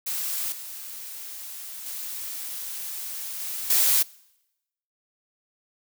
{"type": "noise with level steps", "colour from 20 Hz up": "blue", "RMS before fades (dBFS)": [-29, -38, -34, -32, -20], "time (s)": [0.06, 4.03], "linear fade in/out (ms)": 10, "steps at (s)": [0.52, 1.86, 3.4, 3.7], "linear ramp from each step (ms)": 2, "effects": ["noise-tail reverb RT60 0.9 s tail -24 dB re dry"]}